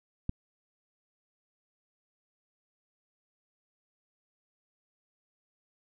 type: click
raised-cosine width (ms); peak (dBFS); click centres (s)
5; -18; 0.294
effects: none